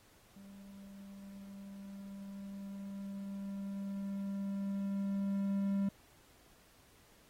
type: tone with level ramp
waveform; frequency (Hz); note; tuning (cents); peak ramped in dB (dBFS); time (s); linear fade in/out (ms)
triangle; 197.5; G3; +13; -49 to -28; 0.36-5.89; 5
effects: pink hiss -65 dBFS RMS until 7.29 s + AAC 48 kbps